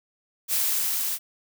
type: noise with level ramp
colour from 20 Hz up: blue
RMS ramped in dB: -23 to -28 dBFS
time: 0.48-1.19 s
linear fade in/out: 50 ms
effects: none